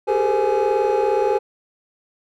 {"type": "tone cluster", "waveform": "triangle", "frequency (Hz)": [392, 413.7, 451, 515, 838], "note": ["G4", "G#4", "A4", "C5", "G#5"], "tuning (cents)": [0, -7, 43, -28, 15], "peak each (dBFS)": -20, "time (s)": [0.07, 1.39], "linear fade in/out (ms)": 20, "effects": ["tanh soft clip ceiling -8 dBFS"]}